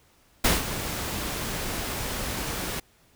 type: noise with ADSR envelope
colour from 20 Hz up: pink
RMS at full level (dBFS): -19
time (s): 0.44-2.8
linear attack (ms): 8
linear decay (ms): 170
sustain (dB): -12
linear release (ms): 6
effects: pink hiss -61 dBFS RMS until 3.15 s